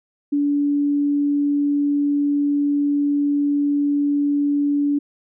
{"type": "tone", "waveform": "sine", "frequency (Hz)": 287.8, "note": "D4", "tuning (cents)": -35, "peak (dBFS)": -16, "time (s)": [0.32, 4.99], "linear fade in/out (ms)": 10, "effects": []}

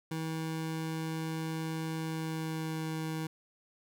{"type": "tone with pitch glide", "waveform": "25% pulse", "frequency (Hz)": [160.4, 158.92], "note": ["E3", "D#3"], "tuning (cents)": [-47, 37], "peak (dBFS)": -30, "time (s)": [0.11, 3.27], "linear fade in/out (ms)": 5, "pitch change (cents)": -16, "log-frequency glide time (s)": [1.98, 2.86], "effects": []}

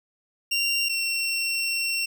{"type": "tone pair in turn", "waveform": "25% pulse", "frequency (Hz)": [2767, 2723], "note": ["F7", "F7"], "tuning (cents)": [-17, -44], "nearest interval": "unison", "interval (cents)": 27, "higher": "first", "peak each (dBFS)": [-18, -20], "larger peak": "first", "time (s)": [[0.51, 0.89], [0.89, 2.06]], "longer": "second", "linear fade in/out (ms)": 10, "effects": []}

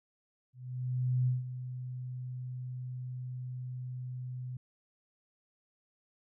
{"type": "tone with ADSR envelope", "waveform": "sine", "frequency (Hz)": 126.2, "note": "B2", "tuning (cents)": 38, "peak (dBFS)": -25, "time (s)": [0.53, 4.57], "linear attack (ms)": 740, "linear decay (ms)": 160, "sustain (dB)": -12, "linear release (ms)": 4, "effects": []}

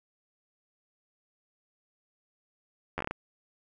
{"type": "slowing click train", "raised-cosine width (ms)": 0.5, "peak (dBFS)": -17, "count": 7, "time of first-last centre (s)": [2.98, 3.11], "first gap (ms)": 11, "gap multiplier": 1.27, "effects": []}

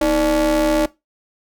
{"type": "ring-modulated tone", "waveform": "square", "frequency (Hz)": 138.59, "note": "C#3", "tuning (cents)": 0, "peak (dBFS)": -12, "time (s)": [0.01, 0.86], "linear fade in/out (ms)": 5, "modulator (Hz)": 453, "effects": ["noise-tail reverb RT60 0.2 s tail -19 dB re dry"]}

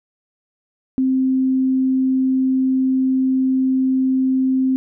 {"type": "tone", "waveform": "sine", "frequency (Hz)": 261.6, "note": "C4", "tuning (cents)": 0, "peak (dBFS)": -14, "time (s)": [0.98, 4.76], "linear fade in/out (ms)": 0, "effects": []}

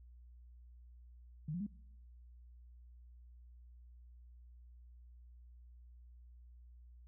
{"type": "tone with pitch steps", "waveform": "sine", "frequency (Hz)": [152.6, 177.33, 206.1], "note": ["D#3", "F3", "G#3"], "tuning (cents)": [-33, 27, -13], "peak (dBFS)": -37, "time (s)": [1.48, 1.666], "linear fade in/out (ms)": 5, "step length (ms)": 62, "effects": ["noise-tail reverb RT60 1.0 s tail -24 dB re dry", "added 60 Hz sine -55 dBFS peak until 7.07 s"]}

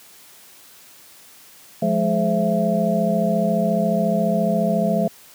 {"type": "tone cluster", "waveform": "sine", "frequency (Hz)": [176.2, 210.5, 422, 521, 667], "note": ["F3", "G#3", "G#4", "C5", "E5"], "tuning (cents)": [16, 24, 28, -7, 20], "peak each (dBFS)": [-22, -21, -29, -27, -21], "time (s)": [1.82, 5.08], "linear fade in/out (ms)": 5, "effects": ["white hiss -47 dBFS RMS until 5.34 s", "high-pass 100 Hz 12 dB/octave"]}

